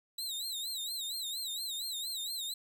sawtooth tone with vibrato, 3909 Hz, B7, 19 cents flat, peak -33 dBFS, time 0.18-2.54 s, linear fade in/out 5 ms, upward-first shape sine, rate 4.3 Hz, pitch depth 130 cents each way, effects none

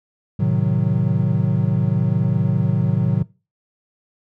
triangle chord, A diminished seventh, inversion none, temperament equal, 110 / 130.81 / 155.56 / 185 Hz, A2 / C3 / Eb3 / Gb3, 0 / 0 / 0 / 0 cents, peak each -19 dBFS, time 0.39-3.23 s, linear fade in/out 10 ms, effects noise-tail reverb RT60 0.3 s tail -21 dB re dry

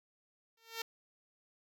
5% pulse tone with exponential growth, 454.5 Hz, A#4, 44 cents flat, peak -23 dBFS, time 0.57-0.82 s, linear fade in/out 5 ms, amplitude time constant 53 ms, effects none

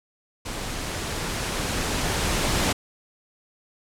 pink noise with level ramp, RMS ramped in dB -32 to -22 dBFS, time 0.45-2.73 s, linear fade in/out 10 ms, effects low-pass 10000 Hz 12 dB/octave

